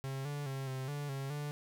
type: tone with pitch steps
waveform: 45% pulse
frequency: 134.8 / 145 / 134.9 / 131.4 / 145.1 / 136.3 / 146.7 Hz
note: C#3 / D3 / C#3 / C3 / D3 / C#3 / D3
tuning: -48 / -22 / -47 / +8 / -21 / -29 / -2 cents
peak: -37 dBFS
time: 0.04-1.51 s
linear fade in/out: 0 ms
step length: 210 ms
effects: none